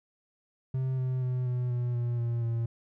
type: tone with pitch steps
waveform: triangle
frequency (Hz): 130.81 / 128.56 / 126.35 / 124.18 / 122.05 / 119.95 / 117.89 / 115.87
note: C3 / C3 / B2 / B2 / B2 / A#2 / A#2 / A#2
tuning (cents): 0 / -30 / +40 / +10 / -20 / +50 / +20 / -10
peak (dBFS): -25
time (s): 0.74-2.66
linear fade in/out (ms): 5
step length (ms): 240
effects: none